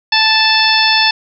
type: harmonic tone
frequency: 879 Hz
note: A5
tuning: 2 cents flat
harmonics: 1 / 2 / 3 / 4 / 5 / 6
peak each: -16 / -16 / -16 / -16 / -16 / -16 dBFS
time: 0.12-1.11 s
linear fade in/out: 5 ms
effects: none

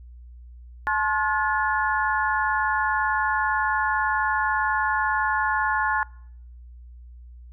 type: harmonic tone with a mistuned harmonic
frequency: 287.3 Hz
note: D4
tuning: 38 cents flat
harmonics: 3 / 4 / 5 / 6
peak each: -26 / -26 / -26 / -26 dBFS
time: 0.87-6.03 s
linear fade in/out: 0 ms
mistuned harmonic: 4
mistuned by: -130 cents
effects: noise-tail reverb RT60 0.7 s tail -26 dB re dry + added 60 Hz sine -41 dBFS peak until 7.52 s

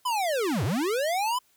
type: linear two-way sweep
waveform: square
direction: down then up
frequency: 1029 to 86.7 to 1029 Hz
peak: -25 dBFS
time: 0.05-1.39 s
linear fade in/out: 10 ms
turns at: 0.64 s
effects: white hiss -65 dBFS RMS until 1.56 s

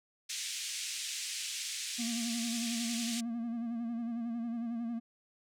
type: band-pass noise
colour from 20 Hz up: white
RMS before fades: -39 dBFS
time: 0.29-3.21 s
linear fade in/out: 10 ms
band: 2200 to 8200 Hz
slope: 24 dB/octave
type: tone with vibrato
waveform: triangle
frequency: 233.1 Hz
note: A#3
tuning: in tune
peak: -32 dBFS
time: 1.98-5 s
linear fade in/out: 20 ms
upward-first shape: sine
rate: 11 Hz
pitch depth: 49 cents each way
effects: none

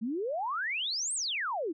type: exponential two-way sweep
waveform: sine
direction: up then down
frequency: 207.7 to 8870 to 290.4 Hz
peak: -30 dBFS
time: 0.01-1.73 s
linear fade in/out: 20 ms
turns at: 1.14 s
effects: none

